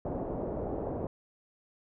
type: low-pass noise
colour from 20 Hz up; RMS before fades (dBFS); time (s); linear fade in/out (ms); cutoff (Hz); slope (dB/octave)
white; -35; 0.05-1.07; 2; 640; 24
effects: none